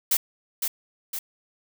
blue noise with echo, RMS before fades -21 dBFS, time 0.11-0.17 s, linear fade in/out 5 ms, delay 510 ms, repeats 2, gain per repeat -5 dB, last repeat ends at 1.19 s, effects none

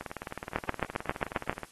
two click trains, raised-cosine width 0.5 ms, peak -12 / -22 dBFS, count 8 / 32, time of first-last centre 0.56-1.496 / 0.01-1.633 s, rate 7.48 / 19.1 Hz, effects white hiss -57 dBFS RMS until 1.71 s + AAC 32 kbps

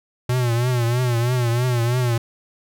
square tone with vibrato, 121.5 Hz, B2, 28 cents flat, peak -18 dBFS, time 0.29-2.18 s, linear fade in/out 5 ms, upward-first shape triangle, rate 3.1 Hz, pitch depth 97 cents each way, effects none

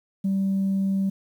sine tone, 194.1 Hz, G3, 17 cents flat, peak -19 dBFS, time 0.24-1.1 s, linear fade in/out 10 ms, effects tanh soft clip ceiling -18 dBFS + 9-bit

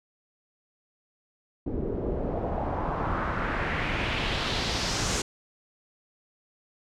pink noise with low-pass filter sweep, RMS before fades -29 dBFS, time 1.66-5.22 s, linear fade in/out 5 ms, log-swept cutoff 340 to 7300 Hz, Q 2.1, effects none

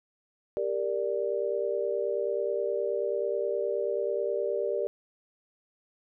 sine chord, G minor, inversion none, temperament equal with one note detuned, 396.8 / 466.2 / 587.3 Hz, G4 / Bb4 / D5, +21 / 0 / 0 cents, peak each -31 dBFS, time 0.57-4.87 s, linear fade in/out 0 ms, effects none

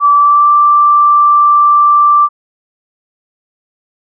sine tone with pitch glide, 1157 to 1174.5 Hz, D6 to D6, -26 to 0 cents, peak -4 dBFS, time 0-2.29 s, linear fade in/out 50 ms, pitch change +26 cents, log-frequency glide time 0.13-0.5 s, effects none

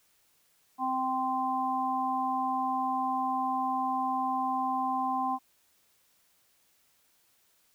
harmonic tone, 260 Hz, C4, 11 cents flat, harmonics 1 / 3 / 4, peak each -35 / -30 / -31 dBFS, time 0.78-5.39 s, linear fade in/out 50 ms, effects white hiss -68 dBFS RMS until 7.74 s

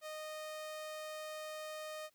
sawtooth tone, 618 Hz, D#5, 12 cents flat, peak -39 dBFS, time 0.01-2.1 s, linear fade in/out 50 ms, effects white hiss -75 dBFS RMS until 2.14 s

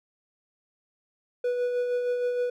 triangle tone with tremolo, 490.7 Hz, B4, 11 cents flat, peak -21 dBFS, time 1.44-2.5 s, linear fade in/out 5 ms, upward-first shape sine, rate 6.4 Hz, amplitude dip 35%, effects none

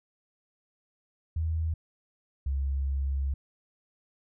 sine tone pair in turn, 80.4 / 68.37 Hz, E2 / C#2, -43 / -23 cents, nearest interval minor third, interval 280 cents, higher first, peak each -26 / -26 dBFS, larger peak neither, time 1.36-1.74 / 2.46-3.34 s, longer second, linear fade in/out 5 ms, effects none

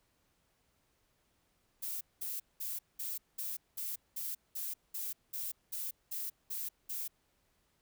violet noise bursts, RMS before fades -39 dBFS, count 14, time 1.82-7.08 s, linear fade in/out 10 ms, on 190 ms, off 200 ms, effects pink hiss -75 dBFS RMS until 7.81 s

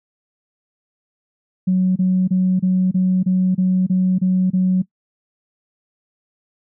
sine tone bursts, 185 Hz, F#3, in tune, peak -12 dBFS, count 10, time 1.67-4.822 s, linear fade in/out 10 ms, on 290 ms, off 28 ms, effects noise-tail reverb RT60 0.1 s tail -21 dB re dry + tanh soft clip ceiling -8 dBFS

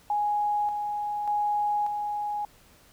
sine tone with tremolo, 830.6 Hz, G#5, in tune, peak -23 dBFS, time 0.1-2.45 s, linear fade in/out 2 ms, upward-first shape square, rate 0.85 Hz, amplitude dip 40%, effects pink hiss -57 dBFS RMS until 2.92 s

